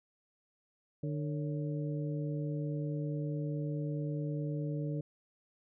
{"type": "harmonic tone with a mistuned harmonic", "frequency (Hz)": 149.6, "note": "D3", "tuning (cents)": 32, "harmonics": [1, 2, 3, 4], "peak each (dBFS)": [-34, -40, -44, -46], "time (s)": [1.03, 5.01], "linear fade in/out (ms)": 5, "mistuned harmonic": 4, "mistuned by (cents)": -120, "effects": []}